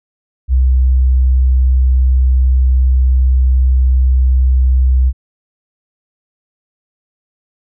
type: tone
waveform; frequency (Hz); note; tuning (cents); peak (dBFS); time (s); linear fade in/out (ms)
sine; 64.1; C2; -35; -7; 0.48-5.13; 50
effects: none